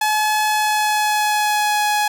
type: tone with pitch glide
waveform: sawtooth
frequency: 854 to 838.4 Hz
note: G#5 to G#5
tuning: +48 to +16 cents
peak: -12 dBFS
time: 0.01-2.08 s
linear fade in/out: 5 ms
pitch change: -32 cents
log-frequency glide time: 0.45-1.83 s
effects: none